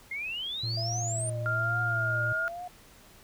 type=exponential sweep; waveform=sine; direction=up; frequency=2093 to 9190 Hz; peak=-32 dBFS; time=0.11-1.3 s; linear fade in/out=5 ms
type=tone; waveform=triangle; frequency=114.7 Hz; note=A#2; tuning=28 cents flat; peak=-29 dBFS; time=0.63-2.33 s; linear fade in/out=5 ms
type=tone with vibrato; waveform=sine; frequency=659.3 Hz; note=E5; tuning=in tune; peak=-36 dBFS; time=0.77-2.68 s; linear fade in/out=5 ms; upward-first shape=triangle; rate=1.2 Hz; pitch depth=160 cents each way
type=tone with pitch glide; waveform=sine; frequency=1396.9 to 1418.9 Hz; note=F6 to F6; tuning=0 to +27 cents; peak=-27 dBFS; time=1.46-2.48 s; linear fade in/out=0 ms; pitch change=+27 cents; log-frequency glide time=1.64-2.24 s
effects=pink hiss -55 dBFS RMS until 3.23 s